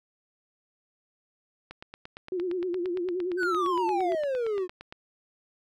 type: click train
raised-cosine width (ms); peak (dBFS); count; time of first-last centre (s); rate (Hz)
0.3; -25; 29; 1.71-4.925; 8.71
type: tone with vibrato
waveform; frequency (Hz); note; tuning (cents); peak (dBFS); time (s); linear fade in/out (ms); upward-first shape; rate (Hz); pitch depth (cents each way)
sine; 357.8; F4; +42; -27; 2.32-4.15; 2; sine; 9.6; 80
type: exponential sweep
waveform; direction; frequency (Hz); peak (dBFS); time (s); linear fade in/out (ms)
triangle; down; 1568 to 351.9; -24; 3.37-4.68; 50
effects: none